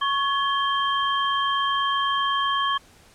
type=tone cluster; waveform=sine; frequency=1105 / 1698 / 3164 Hz; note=C#6 / G#6 / G7; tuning=-6 / +38 / +15 cents; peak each=-22 / -29 / -27 dBFS; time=0.01-2.78 s; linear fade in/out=10 ms; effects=pink hiss -53 dBFS RMS until 3.14 s + low-pass 11000 Hz 12 dB/octave